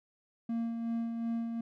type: tone with tremolo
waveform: triangle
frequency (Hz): 230.7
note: A#3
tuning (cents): -18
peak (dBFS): -28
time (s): 0.49-1.61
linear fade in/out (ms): 5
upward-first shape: sine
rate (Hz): 2.7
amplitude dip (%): 40
effects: none